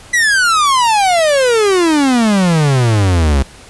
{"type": "exponential sweep", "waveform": "45% pulse", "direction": "down", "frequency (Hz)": [1992, 65.41], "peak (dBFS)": -9, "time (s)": [0.13, 3.43], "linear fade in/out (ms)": 10, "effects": ["pink hiss -38 dBFS RMS until 3.69 s", "resampled to 24000 Hz"]}